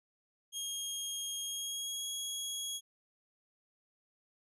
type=tone with pitch glide; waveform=20% pulse; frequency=3253 to 3316 Hz; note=G#7 to G#7; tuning=-37 to -3 cents; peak=-31 dBFS; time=0.52-2.81 s; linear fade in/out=50 ms; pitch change=+34 cents; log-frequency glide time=1.42-2.06 s; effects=none